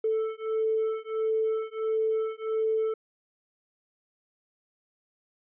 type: beating tone pair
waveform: triangle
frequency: 439.8 / 441.3 Hz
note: A4 / A4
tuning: -1 / +5 cents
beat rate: 1.5 Hz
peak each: -25 dBFS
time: 0.04-2.94 s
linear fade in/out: 5 ms
effects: tanh soft clip ceiling -21 dBFS + resampled to 8000 Hz